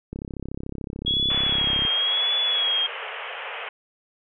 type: click train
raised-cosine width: 3 ms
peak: -19 dBFS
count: 59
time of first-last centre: 0.13-1.851 s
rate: 33.7 Hz
type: tone with vibrato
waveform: sine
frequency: 3322 Hz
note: G#7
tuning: in tune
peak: -20 dBFS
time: 1.06-2.87 s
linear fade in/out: 10 ms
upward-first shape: sine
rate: 0.96 Hz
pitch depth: 53 cents each way
type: band-pass noise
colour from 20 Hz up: white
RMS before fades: -34 dBFS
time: 1.3-3.69 s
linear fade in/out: 2 ms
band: 420 to 3100 Hz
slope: 96 dB/octave
effects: none